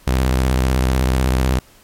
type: tone with vibrato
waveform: sawtooth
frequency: 64.2 Hz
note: C2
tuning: 32 cents flat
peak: -10 dBFS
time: 0.07-1.59 s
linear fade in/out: 5 ms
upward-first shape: square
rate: 16 Hz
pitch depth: 87 cents each way
effects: pink hiss -49 dBFS RMS until 1.83 s + MP3 64 kbps